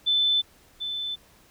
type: tone with echo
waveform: sine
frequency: 3520 Hz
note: A7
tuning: in tune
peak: -19 dBFS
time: 0.06-0.42 s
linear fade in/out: 20 ms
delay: 740 ms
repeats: 1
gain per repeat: -9 dB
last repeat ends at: 1.16 s
effects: pink hiss -57 dBFS RMS until 1.5 s